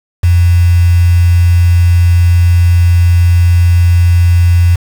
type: tone with quantisation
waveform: sine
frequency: 87.31 Hz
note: F2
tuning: in tune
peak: -4 dBFS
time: 0.23-4.76 s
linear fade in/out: 10 ms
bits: 4
effects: none